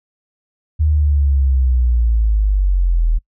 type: linear sweep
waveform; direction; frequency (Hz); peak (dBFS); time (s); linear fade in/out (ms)
sine; down; 77.78 to 38.89; -11; 0.79-3.19; 20
effects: noise-tail reverb RT60 0.1 s tail -24 dB re dry